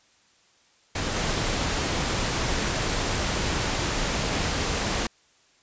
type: noise with level steps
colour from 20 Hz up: pink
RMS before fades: -28 / -26 dBFS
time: 0.95-5.07 s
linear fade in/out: 5 ms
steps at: 1.14 s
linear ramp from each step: 10 ms
effects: white hiss -61 dBFS RMS until 5.62 s + resampled to 16000 Hz